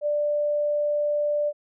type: tone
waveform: sine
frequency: 590 Hz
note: D5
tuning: 8 cents sharp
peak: -21 dBFS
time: 0.01-1.53 s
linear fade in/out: 50 ms
effects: none